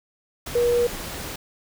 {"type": "tone in noise", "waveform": "sine", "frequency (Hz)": 480, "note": "B4", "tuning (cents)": -49, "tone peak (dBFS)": -17, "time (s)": [0.55, 0.87], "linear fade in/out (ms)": 5, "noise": "pink", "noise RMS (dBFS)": -33, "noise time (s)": [0.46, 1.36], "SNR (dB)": 13, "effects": []}